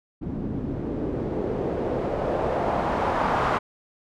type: noise with low-pass filter sweep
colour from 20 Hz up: white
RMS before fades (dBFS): -26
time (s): 0.21-3.59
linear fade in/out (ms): 20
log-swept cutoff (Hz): 230 to 1100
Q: 1.6
effects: none